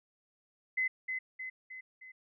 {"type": "tone with echo", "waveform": "sine", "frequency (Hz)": 2038, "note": "C7", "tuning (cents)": -46, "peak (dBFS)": -28, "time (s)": [0.77, 0.88], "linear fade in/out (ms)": 10, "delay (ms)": 310, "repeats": 4, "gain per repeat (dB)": -5, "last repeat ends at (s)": 2.12, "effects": []}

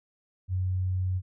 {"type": "tone", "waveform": "sine", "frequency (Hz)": 92.5, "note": "F#2", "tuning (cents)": 0, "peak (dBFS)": -25, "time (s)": [0.48, 1.22], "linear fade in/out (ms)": 50, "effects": []}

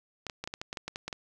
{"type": "clicks", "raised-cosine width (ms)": 0.2, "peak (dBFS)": -19, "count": 12, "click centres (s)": [0.267, 0.298, 0.44, 0.475, 0.539, 0.615, 0.729, 0.772, 0.88, 0.959, 1.08, 1.128], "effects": []}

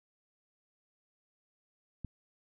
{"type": "click", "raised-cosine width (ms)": 5, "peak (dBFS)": -27, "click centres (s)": 2.047, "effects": []}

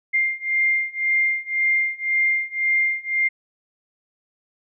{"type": "beating tone pair", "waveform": "sine", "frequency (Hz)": [2106, 2107.9], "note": ["C7", "C7"], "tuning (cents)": [11, 12], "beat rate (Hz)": 1.9, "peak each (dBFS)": [-22, -21], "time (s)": [0.13, 3.29], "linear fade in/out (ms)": 20, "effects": []}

